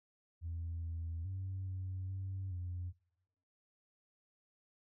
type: tone with pitch steps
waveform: sine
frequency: 83.8 / 83 / 94.9 / 93.5 / 95.5 / 89.1 Hz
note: E2 / E2 / F#2 / F#2 / G2 / F2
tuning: +29 / +12 / +44 / +19 / -45 / +35 cents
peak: -37 dBFS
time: 0.41-2.93 s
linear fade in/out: 50 ms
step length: 420 ms
effects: noise-tail reverb RT60 0.9 s tail -22 dB re dry + tanh soft clip ceiling -35 dBFS